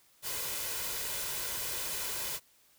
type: noise with comb filter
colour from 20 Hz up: white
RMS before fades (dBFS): -36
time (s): 0.22-2.4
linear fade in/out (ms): 50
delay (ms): 2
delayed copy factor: +0.5
effects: white hiss -65 dBFS RMS until 2.78 s